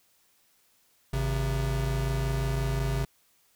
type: tone pair together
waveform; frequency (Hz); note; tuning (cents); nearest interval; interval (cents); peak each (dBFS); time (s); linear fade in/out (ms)
square; 53.1 / 133.8; G#1 / C3; +39 / +39; octave + major third; 1600; -30 / -29; 1.13-3.05; 5
effects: white hiss -66 dBFS RMS until 3.55 s